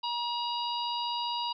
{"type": "harmonic tone", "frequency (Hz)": 955, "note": "A#5", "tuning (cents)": 42, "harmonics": [1, 3, 4, 5], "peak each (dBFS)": [-32, -37, -38, -39], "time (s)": [0.03, 1.53], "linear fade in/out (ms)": 10, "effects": []}